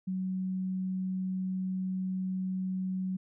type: tone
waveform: sine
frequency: 186.9 Hz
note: F#3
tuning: 18 cents sharp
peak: -30 dBFS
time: 0.07-3.17 s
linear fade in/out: 10 ms
effects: none